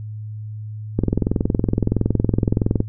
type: click train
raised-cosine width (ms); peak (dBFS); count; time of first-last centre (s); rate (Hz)
3; -4; 40; 0.99-2.804; 21.5
effects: noise-tail reverb RT60 0.1 s tail -20 dB re dry + added 107 Hz sine -28 dBFS peak until 2.88 s